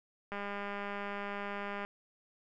click train, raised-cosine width 0.5 ms, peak -25 dBFS, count 310, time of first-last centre 0.32-1.85 s, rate 202 Hz, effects none

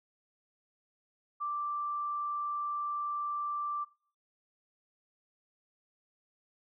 sine tone, 1174.7 Hz, D6, in tune, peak -32 dBFS, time 1.4-3.85 s, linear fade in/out 20 ms, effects noise-tail reverb RT60 0.5 s tail -22 dB re dry

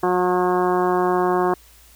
harmonic tone, 180.8 Hz, F#3, 40 cents flat, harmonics 1 / 2 / 3 / 4 / 5 / 6 / 7 / 8 / 9, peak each -28 / -19 / -31 / -23 / -27 / -25 / -33 / -36 / -35 dBFS, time 0.03-1.54 s, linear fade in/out 2 ms, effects added 58 Hz sine -51 dBFS peak until 1.95 s + white hiss -51 dBFS RMS until 1.95 s

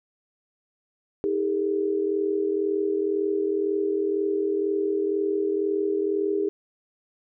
sine tone cluster, 317.7 / 402 / 444 Hz, D#4 / G4 / A4, +36 / +44 / +16 cents, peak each -29 / -23 / -32 dBFS, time 1.24-6.49 s, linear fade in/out 0 ms, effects none

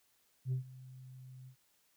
sine tone with ADSR envelope, 129 Hz, C3, 24 cents flat, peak -28 dBFS, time 0.45-1.56 s, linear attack 71 ms, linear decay 110 ms, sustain -21 dB, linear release 87 ms, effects tanh soft clip ceiling -30 dBFS + white hiss -73 dBFS RMS until 1.96 s

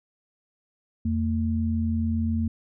sine tone pair together, 84.1 / 225 Hz, E2 / A3, +35 / +39 cents, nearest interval octave + perfect fourth, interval 1704 cents, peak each -25 dBFS, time 1.05-2.48 s, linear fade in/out 5 ms, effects none

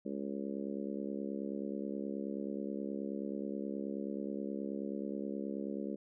harmonic tone, 69.4 Hz, C#2, 3 cents sharp, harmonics 3 / 4 / 5 / 6 / 7 / 8, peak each -40 / -42 / -44 / -46 / -47 / -48 dBFS, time 0.05-5.96 s, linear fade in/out 10 ms, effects none

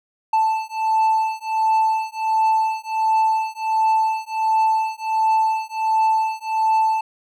triangle beating tone pair, 880 / 881.4 Hz, A5 / A5, 0 / +3 cents, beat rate 1.4 Hz, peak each -18 dBFS, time 0.33-7.01 s, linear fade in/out 5 ms, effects none

